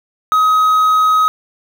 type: tone with quantisation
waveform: triangle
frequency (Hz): 1265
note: D#6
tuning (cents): +28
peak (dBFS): -7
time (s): 0.32-1.28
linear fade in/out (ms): 0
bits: 6
effects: none

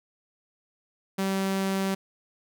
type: tone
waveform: sawtooth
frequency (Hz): 193.1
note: G3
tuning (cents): -26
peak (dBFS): -21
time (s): 1.18-1.95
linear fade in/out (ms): 10
effects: none

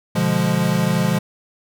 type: chord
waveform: square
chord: B diminished seventh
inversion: none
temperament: equal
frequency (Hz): 123.47 / 146.83 / 174.61 / 207.7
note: B2 / D3 / F3 / Ab3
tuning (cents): 0 / 0 / 0 / 0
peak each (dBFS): -25 / -24 / -20 / -23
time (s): 0.15-1.19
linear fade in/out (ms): 10
effects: none

